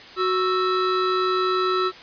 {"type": "tone pair together", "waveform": "square", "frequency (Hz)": [370, 1318.5], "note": ["F#4", "E6"], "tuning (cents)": [0, 0], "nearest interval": "octave + minor seventh", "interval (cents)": 2200, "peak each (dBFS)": -23, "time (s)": [0.16, 1.92], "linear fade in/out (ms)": 50, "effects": ["white hiss -42 dBFS RMS until 2.02 s", "resampled to 11025 Hz"]}